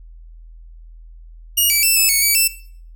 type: tone with pitch steps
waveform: 5% pulse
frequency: 2871 / 2306 / 2664 / 2603 / 2219 / 2285 / 2664 Hz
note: F7 / D7 / E7 / E7 / C#7 / D7 / E7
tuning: +47 / -32 / +18 / -22 / +1 / -48 / +18 cents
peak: -4 dBFS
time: 1.57-2.48 s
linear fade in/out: 10 ms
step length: 130 ms
effects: noise-tail reverb RT60 0.5 s tail -17 dB re dry + added 41 Hz sine -37 dBFS peak until 2.95 s